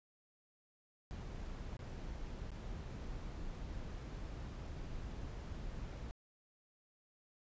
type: noise with dropouts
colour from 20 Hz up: brown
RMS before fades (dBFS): -45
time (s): 1.11-6.11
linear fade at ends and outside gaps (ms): 0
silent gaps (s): 1.768-1.792 / 2.505-2.517
effects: resampled to 16000 Hz